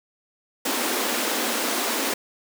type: high-pass noise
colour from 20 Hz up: pink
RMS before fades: -25 dBFS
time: 0.65-2.14 s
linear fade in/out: 5 ms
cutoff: 220 Hz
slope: 96 dB/octave
effects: none